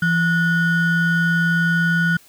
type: ring-modulated tone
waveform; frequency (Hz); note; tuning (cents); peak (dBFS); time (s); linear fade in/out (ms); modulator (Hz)
triangle; 815; G#5; -33; -10; 0.02-2.17; 5; 646
effects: white hiss -50 dBFS RMS until 2.28 s